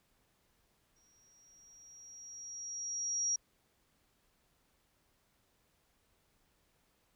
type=tone with exponential growth; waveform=sine; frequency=5680 Hz; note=F8; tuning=28 cents sharp; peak=-29 dBFS; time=0.96-3.36 s; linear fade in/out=5 ms; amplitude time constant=520 ms; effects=pink hiss -74 dBFS RMS until 7.15 s